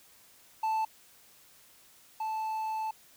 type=tone pair in turn; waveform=triangle; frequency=880 / 876.7 Hz; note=A5 / A5; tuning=0 / -7 cents; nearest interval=unison; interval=7 cents; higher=first; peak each=-25 / -29 dBFS; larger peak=first; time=0.63-0.85 / 2.2-2.91 s; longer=second; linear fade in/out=5 ms; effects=white hiss -59 dBFS RMS until 3.16 s